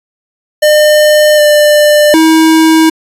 square tone with pitch steps, 604 / 596 / 320.2 Hz, D5 / D5 / D#4, +48 / +25 / +50 cents, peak -4 dBFS, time 0.62-2.9 s, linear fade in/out 10 ms, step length 760 ms, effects resampled to 32000 Hz

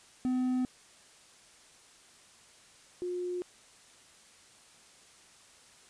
triangle / sine tone pair in turn, 253.8 / 358 Hz, B3 / F4, +47 / +43 cents, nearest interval tritone, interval 596 cents, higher second, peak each -25 / -32 dBFS, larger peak first, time 0.25-0.65 / 3.02-3.42 s, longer neither, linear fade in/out 0 ms, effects white hiss -58 dBFS RMS until 5.89 s + resampled to 22050 Hz

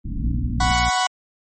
pink low-pass noise, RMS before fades -26 dBFS, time 0.04-0.73 s, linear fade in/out 20 ms, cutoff 300 Hz, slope 96 dB/octave
harmonic tone, 59.7 Hz, A#1, 42 cents sharp, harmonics 1 / 2 / 3 / 4, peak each -22 / -28 / -32 / -34 dBFS, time 0.23-0.9 s, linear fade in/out 10 ms
sawtooth chord, F# suspended fourth, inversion none, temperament equal, 740 / 987.8 / 1108.7 Hz, F#5 / B5 / C#6, 0 / 0 / 0 cents, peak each -16 / -20 / -21 dBFS, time 0.6-1.07 s, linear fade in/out 5 ms
effects MP3 32 kbps

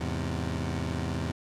20% pulse chord, E augmented, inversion none, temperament equal with one note detuned, 82.41 / 105.52 / 130.81 Hz, E2 / G#2 / B#2, 0 / +28 / 0 cents, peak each -27 / -31 / -30 dBFS, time 0-1.32 s, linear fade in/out 10 ms, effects low-pass 8000 Hz 12 dB/octave

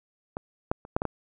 clicks, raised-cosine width 1 ms, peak -18 / -10 / -29 / -9 / -14 / -14 dBFS, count 6, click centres 0.369 / 0.715 / 0.851 / 0.965 / 1.019 / 1.053 s, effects none

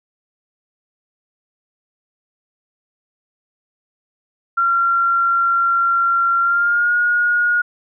sine tone with pitch glide, 1374 to 1439 Hz, F6 to F#6, -29 to -49 cents, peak -13 dBFS, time 4.57-7.62 s, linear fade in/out 10 ms, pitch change +80 cents, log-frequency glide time 6.41-6.94 s, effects none

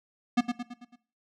square tone with echo, 242.4 Hz, B3, 32 cents flat, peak -20 dBFS, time 0.37-0.41 s, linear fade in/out 10 ms, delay 110 ms, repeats 5, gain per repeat -6 dB, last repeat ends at 0.96 s, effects noise-tail reverb RT60 0.4 s tail -18 dB re dry + low-pass 5000 Hz 12 dB/octave

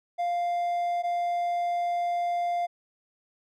triangle tone pair in turn, 698.5 / 698.5 Hz, F5 / F5, 0 / 0 cents, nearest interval unison, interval 0 cents, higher neither, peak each -23 dBFS, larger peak neither, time 0.18-1.03 / 1.03-2.67 s, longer second, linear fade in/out 20 ms, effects none

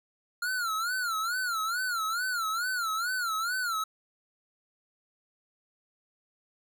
square tone with vibrato, 1396.9 Hz, F6, in tune, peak -29 dBFS, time 0.42-3.84 s, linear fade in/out 5 ms, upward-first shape sine, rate 2.3 Hz, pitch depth 150 cents each way, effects none

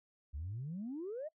sine exponential sweep, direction up, 66 to 653 Hz, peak -38 dBFS, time 0.33-1.29 s, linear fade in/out 20 ms, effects noise-tail reverb RT60 0.1 s tail -24 dB re dry + tanh soft clip ceiling -35 dBFS

